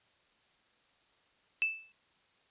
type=tone with exponential decay; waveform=sine; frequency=2637 Hz; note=E7; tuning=in tune; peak=-24 dBFS; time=1.62-1.92 s; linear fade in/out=0 ms; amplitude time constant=64 ms; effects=white hiss -69 dBFS RMS until 2.5 s + resampled to 8000 Hz